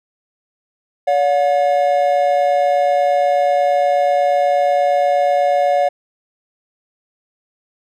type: tone pair together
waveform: triangle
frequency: 570.7 / 719 Hz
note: D5 / F#5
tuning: -50 / -50 cents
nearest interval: major third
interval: 400 cents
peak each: -13 dBFS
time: 1.07-5.89 s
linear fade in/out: 10 ms
effects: none